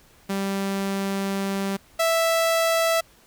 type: tone pair in turn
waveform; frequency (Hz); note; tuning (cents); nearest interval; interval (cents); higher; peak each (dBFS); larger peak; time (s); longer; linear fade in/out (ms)
sawtooth; 196 / 659.3; G3 / E5; 0 / 0; octave + major sixth; 2100; second; -20 / -15; second; 0.29-1.77 / 1.99-3.01; first; 10
effects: pink hiss -55 dBFS RMS until 3.26 s